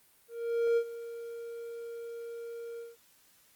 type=tone with ADSR envelope; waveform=triangle; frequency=466.2 Hz; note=A#4; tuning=in tune; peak=-21 dBFS; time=0.28-2.97 s; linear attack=490 ms; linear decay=68 ms; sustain=-16 dB; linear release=180 ms; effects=white hiss -64 dBFS RMS until 3.55 s + Opus 32 kbps